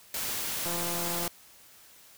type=noise; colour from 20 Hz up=white; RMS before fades=-33 dBFS; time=0.14-1.28 s; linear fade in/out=2 ms
type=click train; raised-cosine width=1 ms; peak=-24 dBFS; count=107; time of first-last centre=0.66-1.276 s; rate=172 Hz
effects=white hiss -55 dBFS RMS until 2.17 s